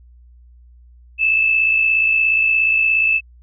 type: tone pair together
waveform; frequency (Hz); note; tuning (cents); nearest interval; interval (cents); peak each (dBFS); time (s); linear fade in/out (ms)
sine; 2619 / 2676; E7 / E7; -12 / +25; unison; 37; -13 / -23; 1.18-3.21; 50
effects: added 60 Hz sine -43 dBFS peak until 3.42 s